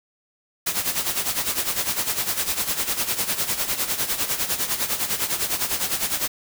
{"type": "noise with tremolo", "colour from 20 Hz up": "white", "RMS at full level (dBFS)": -22, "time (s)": [0.66, 6.28], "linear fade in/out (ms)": 10, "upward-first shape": "sine", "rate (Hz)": 9.9, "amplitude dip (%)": 70, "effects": []}